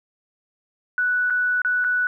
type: tone with dropouts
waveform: sine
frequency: 1480 Hz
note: F#6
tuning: in tune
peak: -18 dBFS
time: 0.98-2.07 s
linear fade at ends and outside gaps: 1 ms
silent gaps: 1.3-1.305 / 1.618-1.648 / 1.842-1.846 s
effects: 10-bit